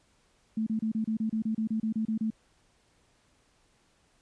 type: tone bursts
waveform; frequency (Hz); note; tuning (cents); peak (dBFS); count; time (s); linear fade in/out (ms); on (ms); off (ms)
sine; 220; A3; 0; -26; 14; 0.57-2.304; 5; 96; 30
effects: pink hiss -67 dBFS RMS until 4.21 s + resampled to 22050 Hz